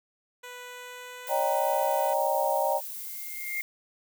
10% pulse tone with pitch glide, 493.9 to 497.9 Hz, B4 to B4, 0 to +14 cents, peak -32 dBFS, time 0.43-2.14 s, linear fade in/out 10 ms, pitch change +14 cents, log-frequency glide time 0.62-1.34 s
violet noise, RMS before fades -38 dBFS, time 1.27-3.62 s, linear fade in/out 0 ms
sine chord, Eb dominant seventh, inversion third, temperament equal with one note detuned, 554.4 / 616.2 / 784 / 932.3 Hz, Db5 / Eb5 / G5 / Bb5, 0 / -17 / 0 / 0 cents, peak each -29 dBFS, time 1.28-2.81 s, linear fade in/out 50 ms
sine tone with exponential growth, 2119 Hz, C7, 21 cents sharp, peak -27 dBFS, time 2.92-3.61 s, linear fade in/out 2 ms, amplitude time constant 150 ms
effects none

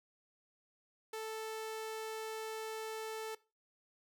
sawtooth tone, 440 Hz, A4, in tune, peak -36 dBFS, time 1.13-3.35 s, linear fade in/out 5 ms, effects noise-tail reverb RT60 0.3 s tail -20 dB re dry

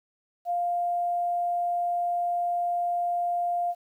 sine tone, 700 Hz, F5, 4 cents sharp, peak -24 dBFS, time 0.45-3.75 s, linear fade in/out 50 ms, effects 10-bit

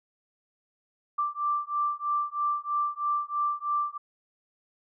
sine beating tone pair, 1174.7 / 1177.8 Hz, D6 / D6, 0 / +5 cents, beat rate 3.1 Hz, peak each -29 dBFS, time 1.18-3.98 s, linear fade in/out 10 ms, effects none

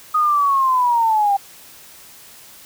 sine linear sweep, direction down, 1250 to 784 Hz, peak -13 dBFS, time 0.14-1.37 s, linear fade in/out 10 ms, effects white hiss -43 dBFS RMS until 2.65 s

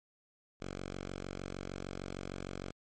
5% pulse tone, 46.56 Hz, F#1, 12 cents sharp, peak -29 dBFS, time 0.6-2.72 s, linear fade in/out 20 ms, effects MP3 32 kbps

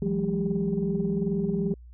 sine tone cluster, 166.5 / 184.8 / 207.2 / 399.3 Hz, E3 / F#3 / G#3 / G4, +18 / -2 / -4 / +32 cents, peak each -29 dBFS, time 0.02-1.74 s, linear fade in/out 2 ms, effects tanh soft clip ceiling -15 dBFS + added 60 Hz sine -44 dBFS peak until 1.93 s

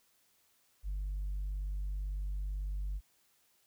sine tone, 49 Hz, G1, in tune, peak -32 dBFS, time 0.83-3.01 s, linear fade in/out 50 ms, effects tanh soft clip ceiling -32 dBFS + white hiss -71 dBFS RMS until 3.66 s

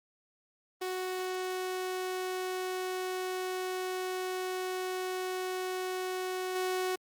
sawtooth tone with level steps, 370 Hz, F#4, in tune, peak -29 / -26 dBFS, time 0.81-6.96 s, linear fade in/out 10 ms, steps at 6.55 s, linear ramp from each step 10 ms, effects Opus 24 kbps

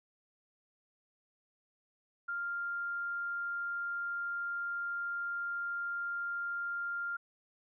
sine tone, 1396.9 Hz, F6, in tune, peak -34 dBFS, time 2.28-7.17 s, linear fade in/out 10 ms, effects none

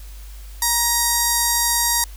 5% pulse tone with notch filter, 943 Hz, A#5, 20 cents sharp, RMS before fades -19 dBFS, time 0.62-2.04 s, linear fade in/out 2 ms, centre 2800 Hz, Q 1, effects added 50 Hz sine -34 dBFS peak until 2.16 s + white hiss -47 dBFS RMS until 2.16 s

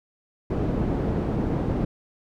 white low-pass noise, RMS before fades -25 dBFS, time 0.5-1.85 s, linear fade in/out 5 ms, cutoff 300 Hz, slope 12 dB/octave, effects none

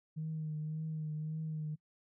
sine tone with vibrato, 155.56 Hz, D#3, in tune, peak -35 dBFS, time 0.16-1.76 s, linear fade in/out 20 ms, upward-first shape triangle, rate 1.8 Hz, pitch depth 37 cents each way, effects noise-tail reverb RT60 0.1 s tail -25 dB re dry + tanh soft clip ceiling -31 dBFS

